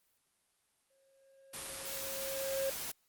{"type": "tone with exponential growth", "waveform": "triangle", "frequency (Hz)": 541, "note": "C#5", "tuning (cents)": -42, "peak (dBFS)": -29, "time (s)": [0.9, 2.7], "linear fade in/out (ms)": 5, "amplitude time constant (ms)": 390}
{"type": "noise", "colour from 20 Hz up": "white", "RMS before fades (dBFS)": -41, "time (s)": [1.53, 2.92], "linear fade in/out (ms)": 10}
{"effects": ["white hiss -75 dBFS RMS until 3.08 s", "Opus 32 kbps"]}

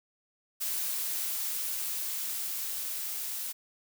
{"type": "noise with level ramp", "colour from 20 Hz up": "blue", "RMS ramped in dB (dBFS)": [-32, -36], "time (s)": [0.6, 3.53], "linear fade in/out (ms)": 20, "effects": []}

